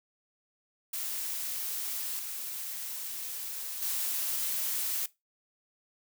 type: noise with level steps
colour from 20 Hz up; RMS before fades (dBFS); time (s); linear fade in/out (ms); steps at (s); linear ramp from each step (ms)
blue; -35 / -38 / -32; 0.93-5.06; 5; 2.19 / 3.82; 2
effects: noise-tail reverb RT60 0.2 s tail -19 dB re dry